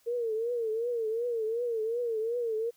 sine tone with vibrato, 460.1 Hz, A#4, 23 cents flat, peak -28 dBFS, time 0.06-2.71 s, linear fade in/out 20 ms, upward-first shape triangle, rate 2.7 Hz, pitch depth 120 cents each way, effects white hiss -66 dBFS RMS until 2.76 s

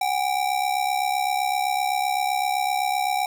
square ring-modulated tone, 775 Hz, G5, 20 cents flat, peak -19 dBFS, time 0.01-3.26 s, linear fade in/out 2 ms, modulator 33.9 Hz, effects none

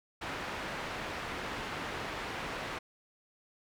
white low-pass noise, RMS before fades -39 dBFS, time 0.21-2.79 s, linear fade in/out 10 ms, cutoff 1900 Hz, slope 12 dB/octave, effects none

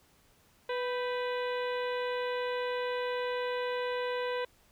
harmonic tone with a mistuned harmonic, 494.4 Hz, B4, 2 cents sharp, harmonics 1 / 2 / 3 / 4 / 5 / 6 / 7 / 8, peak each -32 / -38 / -42 / -44 / -46 / -48 / -49 / -50 dBFS, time 0.69-4.45 s, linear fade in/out 5 ms, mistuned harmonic 3, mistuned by +76 cents, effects pink hiss -65 dBFS RMS until 4.71 s

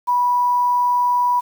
sine tone, 980 Hz, B5, 14 cents flat, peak -14 dBFS, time 0.07-1.41 s, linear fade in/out 20 ms, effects 7-bit

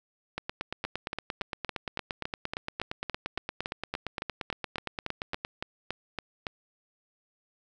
two click trains, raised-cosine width 0.3 ms, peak -16 / -16 dBFS, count 45 / 21, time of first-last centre 0.38-5.449 / 0.85-6.468 s, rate 8.68 / 3.56 Hz, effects none

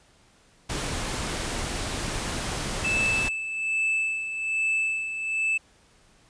pink noise, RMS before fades -30 dBFS, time 0.69-3.29 s, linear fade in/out 10 ms
triangle tone with tremolo, 2629 Hz, E7, 5 cents flat, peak -20 dBFS, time 2.84-5.58 s, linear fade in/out 10 ms, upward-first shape sine, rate 1.2 Hz, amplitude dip 60%
effects pink hiss -59 dBFS RMS until 6.29 s + resampled to 22050 Hz

